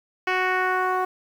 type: tone with low-pass filter sweep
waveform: 10% pulse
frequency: 370 Hz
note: F#4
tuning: in tune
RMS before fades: -23 dBFS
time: 0.27-1.05 s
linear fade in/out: 5 ms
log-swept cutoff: 2900 to 980 Hz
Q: 1.6
effects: 8-bit